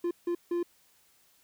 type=tone bursts at uneven times; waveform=triangle; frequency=346.8 Hz; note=F4; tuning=12 cents flat; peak=-25 dBFS; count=3; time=0.04-0.11 / 0.27-0.35 / 0.51-0.63 s; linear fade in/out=5 ms; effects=white hiss -65 dBFS RMS until 1.43 s